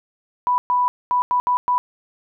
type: tone bursts at uneven times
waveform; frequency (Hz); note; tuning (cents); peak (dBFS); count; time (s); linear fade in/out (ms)
sine; 987.8; B5; 0; -15; 6; 0.47-0.58 / 0.7-0.88 / 1.11-1.22 / 1.31-1.4 / 1.47-1.57 / 1.68-1.78; 0
effects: none